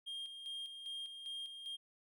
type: tone with tremolo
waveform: triangle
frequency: 3218 Hz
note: G7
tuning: 45 cents sharp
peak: -40 dBFS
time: 0.06-1.77 s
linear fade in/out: 20 ms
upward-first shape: square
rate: 2.5 Hz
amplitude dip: 50%
effects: none